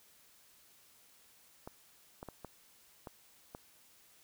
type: clicks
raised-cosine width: 1 ms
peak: -30 dBFS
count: 6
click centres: 1.675 / 2.229 / 2.287 / 2.447 / 3.072 / 3.549 s
effects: white hiss -64 dBFS RMS until 4.23 s